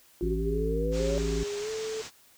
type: exponential sweep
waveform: sine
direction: up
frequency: 349.4 to 569 Hz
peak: -29 dBFS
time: 0.21-1.18 s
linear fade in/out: 0 ms
type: harmonic tone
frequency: 55 Hz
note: A1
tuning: in tune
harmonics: 1 / 3 / 5 / 7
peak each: -29 / -34 / -36 / -37 dBFS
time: 0.22-1.44 s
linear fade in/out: 10 ms
type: low-pass noise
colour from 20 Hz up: white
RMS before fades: -42 dBFS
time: 0.91-2.11 s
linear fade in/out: 50 ms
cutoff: 7600 Hz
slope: 48 dB/octave
type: tone with pitch glide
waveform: sine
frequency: 409.6 to 439 Hz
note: G#4 to A4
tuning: -24 to -4 cents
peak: -31 dBFS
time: 0.99-2.02 s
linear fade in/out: 10 ms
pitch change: +120 cents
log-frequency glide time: 1.59-1.7 s
effects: white hiss -59 dBFS RMS until 2.37 s